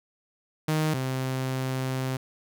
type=tone pair in turn; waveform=sawtooth; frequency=155.5 / 130.76 Hz; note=D#3 / C3; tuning=-1 / -1 cents; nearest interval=minor third; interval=300 cents; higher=first; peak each=-19 / -23 dBFS; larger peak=first; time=0.68-0.94 / 0.94-2.17 s; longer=second; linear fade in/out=5 ms; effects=none